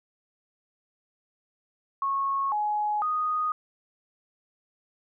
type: tone with pitch steps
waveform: sine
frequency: 1097 / 840 / 1241 Hz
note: C#6 / G#5 / D#6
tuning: -18 / +19 / -5 cents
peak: -24 dBFS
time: 2.02-3.52 s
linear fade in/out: 2 ms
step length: 500 ms
effects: none